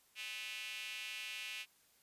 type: tone with high-pass filter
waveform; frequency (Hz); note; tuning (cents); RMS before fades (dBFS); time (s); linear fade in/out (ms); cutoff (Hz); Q
square; 116.1; A#2; -7; -45; 0.15-1.66; 50; 2600; 4.5
effects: white hiss -70 dBFS RMS until 2.02 s + resampled to 32000 Hz